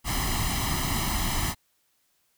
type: noise with comb filter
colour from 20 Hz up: pink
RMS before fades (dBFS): -27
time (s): 0.04-1.55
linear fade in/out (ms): 50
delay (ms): 0.99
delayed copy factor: +0.8
effects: white hiss -70 dBFS RMS until 2.37 s